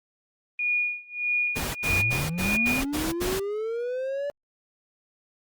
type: tone with tremolo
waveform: sine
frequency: 2443 Hz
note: D#7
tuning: 32 cents flat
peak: -21 dBFS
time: 0.59-2.81 s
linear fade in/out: 2 ms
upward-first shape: sine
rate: 1.6 Hz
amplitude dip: 95%
type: noise bursts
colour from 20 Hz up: pink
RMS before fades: -30 dBFS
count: 7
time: 1.55-3.4 s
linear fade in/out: 20 ms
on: 200 ms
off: 75 ms
type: linear sweep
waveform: triangle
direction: up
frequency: 77.6 to 580 Hz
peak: -25 dBFS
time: 1.9-4.3 s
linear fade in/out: 0 ms
effects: Opus 32 kbps